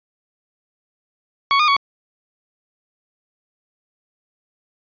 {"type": "tone with pitch steps", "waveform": "sawtooth", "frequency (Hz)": [1114, 1219, 1120], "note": ["C#6", "D#6", "C#6"], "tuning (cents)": [8, -36, 18], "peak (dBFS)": -9, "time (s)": [1.51, 1.765], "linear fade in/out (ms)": 0, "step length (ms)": 85, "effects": ["resampled to 11025 Hz"]}